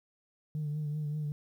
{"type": "tone with vibrato", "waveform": "sine", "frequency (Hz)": 150, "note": "D3", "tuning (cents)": 37, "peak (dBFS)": -30, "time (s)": [0.55, 1.32], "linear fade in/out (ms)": 0, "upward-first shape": "triangle", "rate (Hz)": 5.2, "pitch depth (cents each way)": 47, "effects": ["tanh soft clip ceiling -29 dBFS", "11-bit"]}